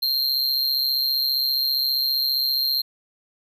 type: tone with amplitude modulation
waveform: square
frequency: 4186 Hz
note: C8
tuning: in tune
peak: -17 dBFS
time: 0.02-2.82 s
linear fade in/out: 10 ms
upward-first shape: sine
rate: 135 Hz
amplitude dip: 75%
effects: none